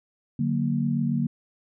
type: chord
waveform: sine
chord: D augmented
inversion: none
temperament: equal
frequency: 146.83 / 185 / 233.1 Hz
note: D3 / F#3 / A#3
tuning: 0 / 0 / 0 cents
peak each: -26 / -29 / -25 dBFS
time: 0.39-1.27 s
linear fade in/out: 5 ms
effects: none